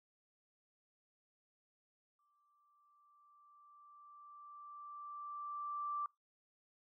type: tone with exponential growth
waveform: sine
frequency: 1172 Hz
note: D6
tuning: 4 cents flat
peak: -36 dBFS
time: 2.19-6.06 s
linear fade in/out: 2 ms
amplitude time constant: 840 ms
effects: noise-tail reverb RT60 0.2 s tail -23 dB re dry